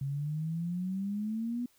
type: exponential sweep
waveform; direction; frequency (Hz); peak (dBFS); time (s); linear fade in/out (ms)
sine; up; 135.5 to 246.9; -31; 0.01-1.66; 5
effects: white hiss -67 dBFS RMS until 1.78 s